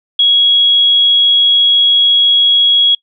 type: tone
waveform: sine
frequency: 3322 Hz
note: G#7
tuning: in tune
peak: -6 dBFS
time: 0.19-2.95 s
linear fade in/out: 5 ms
effects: noise-tail reverb RT60 0.1 s tail -25 dB re dry